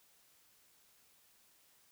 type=silence; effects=white hiss -68 dBFS RMS until 1.91 s